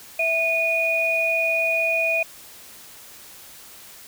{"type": "tone pair together", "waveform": "sine", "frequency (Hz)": [659.3, 2461], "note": ["E5", "D#7"], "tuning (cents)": [0, -20], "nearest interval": "octave + major seventh", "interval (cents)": 2280, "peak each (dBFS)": [-24, -20], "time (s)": [0.19, 2.23], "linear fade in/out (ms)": 5, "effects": ["white hiss -44 dBFS RMS until 4.07 s"]}